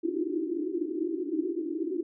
pink band-pass noise, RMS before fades -31 dBFS, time 0.03-2.03 s, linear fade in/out 10 ms, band 300 to 370 Hz, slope 96 dB/octave, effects none

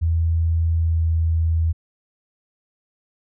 sine tone with pitch glide, 82.41 to 81.65 Hz, E2 to E2, 0 to -16 cents, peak -16 dBFS, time 0.01-1.73 s, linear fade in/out 20 ms, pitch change -16 cents, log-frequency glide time 0.77-1.01 s, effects none

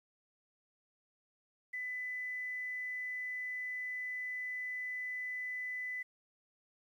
sine tone with quantisation, 2000 Hz, B6, 21 cents sharp, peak -37 dBFS, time 1.73-6.03 s, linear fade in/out 10 ms, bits 11, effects none

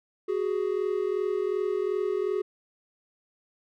triangle tone pair together, 372.6 / 415.3 Hz, F#4 / G#4, +12 / 0 cents, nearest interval major second, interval 188 cents, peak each -26 dBFS, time 0.28-2.42 s, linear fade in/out 10 ms, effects none

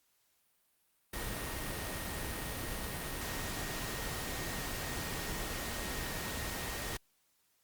sine tone in noise, 1864.7 Hz, A#6, in tune, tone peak -48 dBFS, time 1.13-6.97 s, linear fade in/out 5 ms, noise pink, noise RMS -39 dBFS, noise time 1.13-6.97 s, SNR -12 dB, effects white hiss -74 dBFS RMS until 7.63 s + Opus 48 kbps

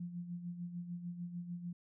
sine tone with tremolo, 174.61 Hz, F3, in tune, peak -38 dBFS, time 0-1.73 s, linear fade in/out 5 ms, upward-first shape sine, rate 6.7 Hz, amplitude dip 60%, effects none

